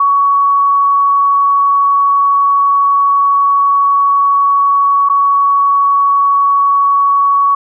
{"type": "tone with dropouts", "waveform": "sine", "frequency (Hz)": 1122, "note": "C#6", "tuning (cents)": 21, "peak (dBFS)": -7, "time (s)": [0, 7.55], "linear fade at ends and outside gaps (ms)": 5, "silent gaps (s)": [5.089, 5.097], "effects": []}